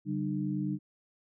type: tone cluster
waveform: sine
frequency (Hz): 142.1 / 192.2 / 302.9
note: C#3 / G3 / D#4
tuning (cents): +43 / -34 / -46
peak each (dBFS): -35 / -33 / -34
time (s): 0.05-0.79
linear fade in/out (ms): 50
effects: none